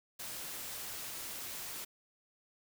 white noise, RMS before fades -43 dBFS, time 0.19-1.85 s, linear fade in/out 10 ms, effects none

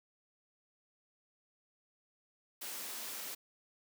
white high-pass noise, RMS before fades -43 dBFS, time 2.61-3.35 s, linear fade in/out 10 ms, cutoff 190 Hz, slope 24 dB/octave, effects none

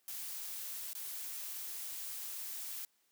blue noise with dropouts, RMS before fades -43 dBFS, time 0.08-2.85 s, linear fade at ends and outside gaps 1 ms, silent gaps 0.932-0.951 s, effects white hiss -75 dBFS RMS until 3.11 s + high-pass 150 Hz 12 dB/octave

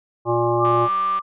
harmonic tone, 118.2 Hz, A#2, 24 cents sharp, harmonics 1 / 3 / 5 / 7 / 9 / 10, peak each -25 / -20 / -24 / -24 / -25 / -32 dBFS, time 0.25-0.89 s, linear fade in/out 50 ms
sine tone, 1183 Hz, D6, 12 cents sharp, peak -18 dBFS, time 0.59-1.22 s, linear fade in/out 50 ms
click train, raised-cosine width 0.3 ms, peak -21 dBFS, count 104, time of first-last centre 0.65-1.189 s, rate 191 Hz
effects resampled to 8000 Hz

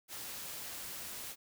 white noise, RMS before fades -44 dBFS, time 0.08-1.36 s, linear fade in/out 50 ms, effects none

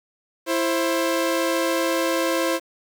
sawtooth tone pair together, 333 / 530 Hz, E4 / C5, +18 / +22 cents, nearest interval minor sixth, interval 804 cents, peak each -19 dBFS, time 0.46-2.6 s, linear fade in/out 50 ms, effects 8-bit

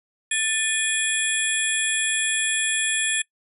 sine tone cluster, 1766 / 2456 / 3361 / 7610 / 10260 Hz, A6 / D#7 / G#7 / A#8 / E9, +6 / -23 / +20 / +35 / -48 cents, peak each -27 dBFS, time 0.31-3.22 s, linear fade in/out 5 ms, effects noise-tail reverb RT60 0.1 s tail -23 dB re dry

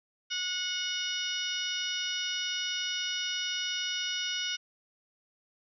harmonic tone with a mistuned harmonic, 731 Hz, F#5, 21 cents flat, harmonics 2 / 3 / 4 / 5 / 6 / 7 / 8, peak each -39 / -40 / -34 / -38 / -48 / -40 / -40 dBFS, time 0.3-4.57 s, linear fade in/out 20 ms, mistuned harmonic 8, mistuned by -28 cents, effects none

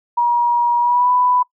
sine tone with pitch glide, 955 to 992.7 Hz, A#5 to B5, +42 to +9 cents, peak -12 dBFS, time 0.17-1.43 s, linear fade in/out 10 ms, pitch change +67 cents, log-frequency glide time 0.79-1.1 s, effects noise-tail reverb RT60 0.1 s tail -22 dB re dry

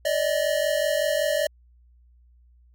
square tone pair together, 580.7 / 626 Hz, D5 / D#5, -20 / +10 cents, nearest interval minor second, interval 130 cents, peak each -25 dBFS, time 0.05-1.47 s, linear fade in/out 5 ms, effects added 60 Hz sine -53 dBFS peak until 2.74 s + AAC 64 kbps

